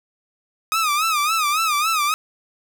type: tone with vibrato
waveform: sawtooth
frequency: 1244.5 Hz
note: D#6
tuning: in tune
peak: -14 dBFS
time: 0.72-2.14 s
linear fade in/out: 0 ms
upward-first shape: sine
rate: 3.6 Hz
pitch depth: 120 cents each way
effects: none